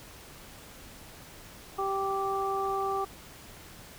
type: harmonic tone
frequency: 390.3 Hz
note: G4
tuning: 8 cents flat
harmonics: 1 / 2 / 3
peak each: -32 / -32 / -32 dBFS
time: 1.78-3.05 s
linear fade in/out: 10 ms
effects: pink hiss -49 dBFS RMS until 3.98 s